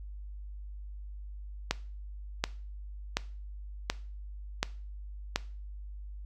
click train, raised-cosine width 0.2 ms, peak -9 dBFS, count 6, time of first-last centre 1.71-5.36 s, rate 1.37 Hz, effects noise-tail reverb RT60 0.4 s tail -19 dB re dry + added 50 Hz sine -40 dBFS peak until 6.25 s

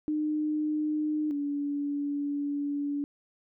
sine tone pair in turn, 304.1 / 287 Hz, D#4 / D4, -40 / -40 cents, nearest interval minor second, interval 100 cents, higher first, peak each -26 / -28 dBFS, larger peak first, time 0.08-1.31 / 1.31-3.04 s, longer second, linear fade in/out 0 ms, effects none

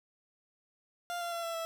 30% pulse tone with pitch steps, 698.5 / 688.5 / 678.6 / 668.9 / 659.3 Hz, F5 / F5 / F5 / E5 / E5, 0 / -25 / -50 / +25 / 0 cents, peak -32 dBFS, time 1.1-1.65 s, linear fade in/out 0 ms, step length 110 ms, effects none

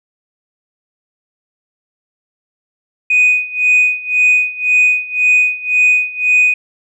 sine tone with tremolo, 2489 Hz, D#7, in tune, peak -5 dBFS, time 3.1-6.54 s, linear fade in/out 5 ms, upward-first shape sine, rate 1.9 Hz, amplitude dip 90%, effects tanh soft clip ceiling -4 dBFS

